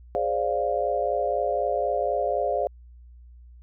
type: chord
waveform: sine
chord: D half-diminished seventh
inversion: second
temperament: equal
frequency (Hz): 415.3 / 523.3 / 587.3 / 698.5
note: Ab4 / C5 / D5 / F5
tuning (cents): 0 / 0 / 0 / 0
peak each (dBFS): -30 / -28 / -27 / -27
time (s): 0.15-2.67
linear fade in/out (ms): 0
effects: added 60 Hz sine -45 dBFS peak until 3.62 s